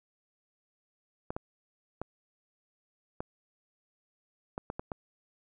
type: clicks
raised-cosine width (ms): 1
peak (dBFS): -21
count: 8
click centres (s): 1.305 / 1.365 / 2.016 / 3.205 / 4.579 / 4.701 / 4.795 / 4.918
effects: none